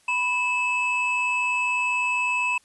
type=tone pair together; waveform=triangle; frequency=987.8 / 2604 Hz; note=B5 / E7; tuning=0 / -22 cents; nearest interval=octave + perfect fourth; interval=1678 cents; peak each=-25 / -21 dBFS; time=0.08-2.58 s; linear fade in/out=5 ms; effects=white hiss -60 dBFS RMS until 2.64 s + resampled to 24000 Hz